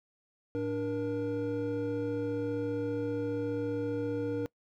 triangle tone cluster, 109.1 / 292.4 / 473.7 Hz, A2 / D4 / A#4, -14 / -7 / +28 cents, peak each -37 / -32 / -31 dBFS, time 0.55-4.46 s, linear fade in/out 0 ms, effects noise-tail reverb RT60 0.1 s tail -23 dB re dry

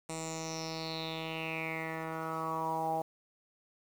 10% pulse tone with low-pass filter sweep, 161.1 Hz, E3, 39 cents flat, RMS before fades -37 dBFS, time 0.09-3.02 s, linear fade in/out 5 ms, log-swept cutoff 8400 to 740 Hz, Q 6.8, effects 9-bit

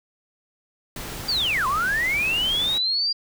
pink noise, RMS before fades -34 dBFS, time 0.96-2.78 s, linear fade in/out 2 ms
sine linear two-way sweep, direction down then up, 4817 to 1008 to 4817 Hz, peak -20 dBFS, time 1.28-3.13 s, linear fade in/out 10 ms, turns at 1.67 s
effects none

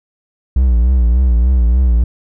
triangle tone with vibrato, 61.1 Hz, B1, 18 cents flat, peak -6 dBFS, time 0.56-2.04 s, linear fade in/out 5 ms, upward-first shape triangle, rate 3.4 Hz, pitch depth 130 cents each way, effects none

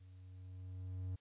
triangle tone with level ramp, 92.5 Hz, F#2, in tune, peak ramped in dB -54 to -36 dBFS, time 0-1.16 s, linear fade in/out 10 ms, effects white hiss -75 dBFS RMS until 1.2 s + resampled to 8000 Hz

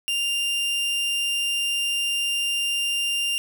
40% pulse tone, 2794 Hz, F7, in tune, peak -21 dBFS, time 0.08-3.38 s, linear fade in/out 0 ms, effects none

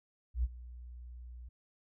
sine tone with ADSR envelope, 60.6 Hz, B1, 32 cents flat, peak -26 dBFS, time 0.34-1.49 s, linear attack 97 ms, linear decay 35 ms, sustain -19 dB, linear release 9 ms, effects none

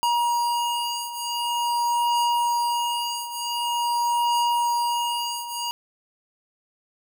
square beating tone pair, 951 / 951.46 Hz, A#5 / A#5, +34 / +35 cents, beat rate 0.46 Hz, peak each -24 / -28 dBFS, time 0.03-5.71 s, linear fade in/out 0 ms, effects none

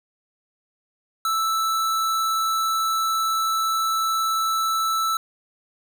square tone, 1318.5 Hz, E6, in tune, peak -21 dBFS, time 1.25-5.17 s, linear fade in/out 2 ms, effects none

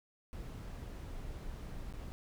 brown noise with dropouts, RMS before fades -44 dBFS, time 0.33-2.12 s, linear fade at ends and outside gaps 0 ms, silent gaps 1.925-1.937 s, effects none

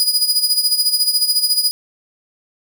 sawtooth tone with tremolo, 4932 Hz, D#8, 16 cents flat, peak -8 dBFS, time 0-1.71 s, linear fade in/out 0 ms, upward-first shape sine, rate 14 Hz, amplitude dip 70%, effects none

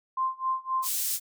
sine tone with tremolo, 1046.5 Hz, C6, in tune, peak -23 dBFS, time 0.17-0.89 s, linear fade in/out 5 ms, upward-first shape sine, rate 3.8 Hz, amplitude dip 95%
pink high-pass noise, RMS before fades -29 dBFS, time 0.82-1.2 s, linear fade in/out 50 ms, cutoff 7200 Hz, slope 12 dB/octave
effects none

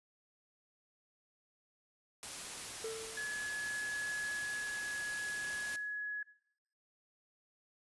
white noise, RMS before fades -44 dBFS, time 2.23-5.76 s, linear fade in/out 0 ms
triangle tone with exponential decay, 446.7 Hz, A4, 26 cents sharp, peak -34 dBFS, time 2.84-3.58 s, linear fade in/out 5 ms, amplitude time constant 160 ms
sine tone with pitch glide, 1700 to 1685.3 Hz, G#6 to G#6, +40 to +25 cents, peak -37 dBFS, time 3.17-6.23 s, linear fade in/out 5 ms, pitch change -15 cents, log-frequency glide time 3.31-4.94 s
effects noise-tail reverb RT60 0.7 s tail -18 dB re dry + resampled to 24000 Hz

